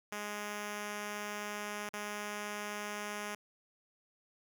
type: tone with dropouts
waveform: 5% pulse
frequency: 207.7 Hz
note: G#3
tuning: in tune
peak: -27 dBFS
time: 0.12-3.35 s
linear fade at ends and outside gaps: 5 ms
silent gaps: 1.892-1.935 s
effects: none